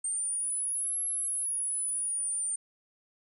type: linear two-way sweep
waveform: sine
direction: up then down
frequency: 8690 to 11175 to 8950 Hz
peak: -29 dBFS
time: 0.04-2.56 s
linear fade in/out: 5 ms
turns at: 1 s
effects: none